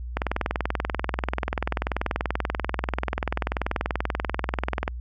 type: click train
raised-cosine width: 0.5 ms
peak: -9 dBFS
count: 98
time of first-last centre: 0.17-4.879 s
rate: 20.6 Hz
effects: added 60 Hz sine -31 dBFS peak until 5 s

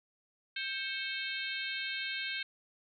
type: harmonic tone with a mistuned harmonic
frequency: 526 Hz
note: C5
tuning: 9 cents sharp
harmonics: 3 / 4 / 5 / 6 / 7 / 8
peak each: -40 / -41 / -42 / -43 / -43 / -44 dBFS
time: 0.56-2.43 s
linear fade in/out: 5 ms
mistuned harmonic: 4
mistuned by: +82 cents
effects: none

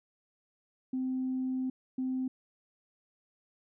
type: tone bursts at uneven times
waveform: sine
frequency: 258.7 Hz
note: C4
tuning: 19 cents flat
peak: -29 dBFS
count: 2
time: 0.93-1.7 / 1.98-2.28 s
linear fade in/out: 5 ms
effects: tanh soft clip ceiling -25 dBFS

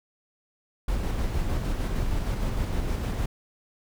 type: noise with tremolo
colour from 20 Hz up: brown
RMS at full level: -26 dBFS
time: 0.88-3.26 s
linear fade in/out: 5 ms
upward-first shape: square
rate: 6.5 Hz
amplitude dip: 25%
effects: none

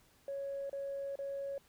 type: tone with dropouts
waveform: sine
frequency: 554.4 Hz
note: C#5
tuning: in tune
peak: -36 dBFS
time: 0.28-1.58 s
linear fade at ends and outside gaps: 2 ms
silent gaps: 0.696-0.729 / 1.156-1.189 s
effects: tanh soft clip ceiling -33 dBFS + pink hiss -67 dBFS RMS until 1.68 s

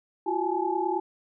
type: tone cluster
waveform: sine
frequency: 342.3 / 372.1 / 830 / 868 Hz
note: F4 / F#4 / G#5 / A5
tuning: -35 / +10 / -1 / -24 cents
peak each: -30 dBFS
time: 0.26-1 s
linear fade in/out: 10 ms
effects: none

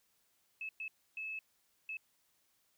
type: tone bursts at uneven times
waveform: sine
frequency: 2600 Hz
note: E7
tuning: 24 cents flat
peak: -39 dBFS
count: 4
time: 0.61-0.69 / 0.8-0.88 / 1.17-1.39 / 1.89-1.97 s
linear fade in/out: 2 ms
effects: white hiss -75 dBFS RMS until 2.77 s

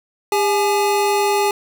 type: tone pair together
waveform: square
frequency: 403.2 / 844 Hz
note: G4 / G#5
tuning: +49 / +28 cents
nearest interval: octave + minor second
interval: 1279 cents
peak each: -18 / -19 dBFS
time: 0.32-1.51 s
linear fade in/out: 2 ms
effects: none

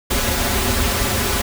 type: noise with comb filter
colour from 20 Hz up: pink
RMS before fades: -19 dBFS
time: 0.1-1.42 s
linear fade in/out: 10 ms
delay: 6.4 ms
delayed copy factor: -1
effects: none

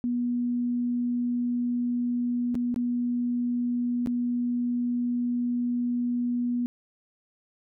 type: tone with dropouts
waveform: sine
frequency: 242.7 Hz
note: B3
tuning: 30 cents flat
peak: -24 dBFS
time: 0.04-6.66 s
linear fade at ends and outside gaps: 0 ms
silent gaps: 2.545-2.553 / 2.743-2.761 / 4.061-4.072 s
effects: none

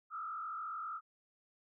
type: tone with frequency modulation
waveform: sine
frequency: 1291 Hz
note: E6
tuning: 37 cents flat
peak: -39 dBFS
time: 0.1-1.01 s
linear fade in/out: 50 ms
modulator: 47.3 Hz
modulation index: 1.5
effects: none

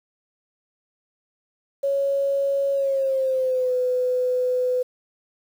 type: tone with pitch glide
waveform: sine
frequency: 554.4 to 502.5 Hz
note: C#5 to B4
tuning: 0 to +30 cents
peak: -19 dBFS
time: 1.83-4.83 s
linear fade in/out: 10 ms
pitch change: -170 cents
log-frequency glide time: 2.73-3.74 s
effects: 8-bit

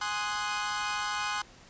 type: chord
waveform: sawtooth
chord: Ab dominant seventh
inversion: none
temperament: equal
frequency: 830.6 / 1046.5 / 1244.5 / 1480 Hz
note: Ab5 / C6 / Eb6 / Gb6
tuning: 0 / 0 / 0 / 0 cents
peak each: -32 dBFS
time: 0.01-1.42 s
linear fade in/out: 5 ms
effects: pink hiss -54 dBFS RMS until 1.69 s + resampled to 16000 Hz

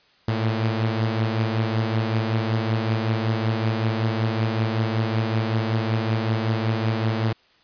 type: beating tone pair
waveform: sawtooth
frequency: 110 / 115.3 Hz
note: A2 / A#2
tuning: 0 / -19 cents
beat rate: 5.3 Hz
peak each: -18 / -23 dBFS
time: 0.28-7.33 s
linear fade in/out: 5 ms
effects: white hiss -58 dBFS RMS until 7.63 s + resampled to 11025 Hz

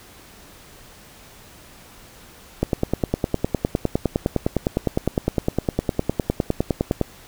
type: click train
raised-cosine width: 2 ms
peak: -5 dBFS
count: 44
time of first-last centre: 2.63-7.013 s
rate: 9.81 Hz
effects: pink hiss -46 dBFS RMS until 7.27 s

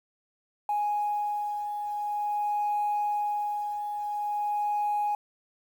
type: beating tone pair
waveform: sine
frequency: 830.6 / 831.07 Hz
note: G#5 / G#5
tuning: 0 / +1 cents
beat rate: 0.47 Hz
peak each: -26 / -35 dBFS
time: 0.69-5.15 s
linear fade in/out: 2 ms
effects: tanh soft clip ceiling -21 dBFS + 9-bit

